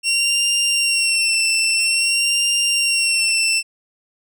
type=tone with vibrato; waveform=20% pulse; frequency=2734 Hz; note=F7; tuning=37 cents flat; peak=-10 dBFS; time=0.03-3.63 s; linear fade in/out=50 ms; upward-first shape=sine; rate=0.5 Hz; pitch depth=36 cents each way; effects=none